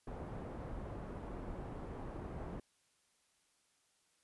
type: low-pass noise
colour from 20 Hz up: pink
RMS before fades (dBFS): -45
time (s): 0.07-2.6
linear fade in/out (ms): 5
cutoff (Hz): 860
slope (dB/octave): 12
effects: white hiss -75 dBFS RMS until 4.23 s + resampled to 24000 Hz